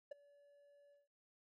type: tone with ADSR envelope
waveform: triangle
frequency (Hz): 573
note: D5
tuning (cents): -43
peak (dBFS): -40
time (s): 0.11-1.08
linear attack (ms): 8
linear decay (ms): 12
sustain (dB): -23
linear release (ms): 160
effects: none